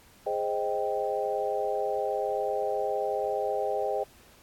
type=chord; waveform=sine; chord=Ab major seventh; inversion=none; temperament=equal; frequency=415.3 / 523.3 / 622.3 / 784 Hz; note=Ab4 / C5 / Eb5 / G5; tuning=0 / 0 / 0 / 0 cents; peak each=-32 dBFS; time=0.26-4.04 s; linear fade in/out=10 ms; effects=pink hiss -57 dBFS RMS until 4.42 s + AAC 64 kbps